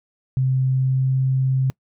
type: tone with pitch glide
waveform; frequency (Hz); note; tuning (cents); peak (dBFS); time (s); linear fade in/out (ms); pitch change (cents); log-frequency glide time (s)
sine; 130.81 to 131.8; C3 to C3; 0 to +13; -16; 0.37-1.7; 0; +13; 0.67-1.14
effects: noise-tail reverb RT60 0.1 s tail -25 dB re dry